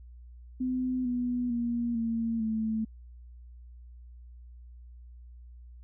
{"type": "tone with pitch steps", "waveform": "sine", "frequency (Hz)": [254.8, 245.7, 236.9, 228.4, 220.3], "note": ["C4", "B3", "A#3", "A#3", "A3"], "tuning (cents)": [-46, -9, 28, -35, 2], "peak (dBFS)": -27, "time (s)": [0.6, 2.85], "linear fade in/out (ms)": 10, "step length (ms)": 450, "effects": ["added 60 Hz sine -46 dBFS peak until 5.83 s"]}